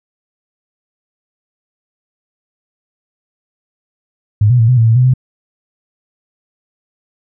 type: tone with pitch steps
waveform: sine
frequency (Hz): 104.9 / 123.7 / 113.1 / 126.5 / 113.8 / 113.1 / 126.1 / 128.3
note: G#2 / B2 / A2 / B2 / A#2 / A2 / B2 / C3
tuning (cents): +18 / +3 / +48 / +42 / -41 / +48 / +36 / -34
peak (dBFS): -6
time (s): 4.41-5.138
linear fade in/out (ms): 5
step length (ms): 91
effects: none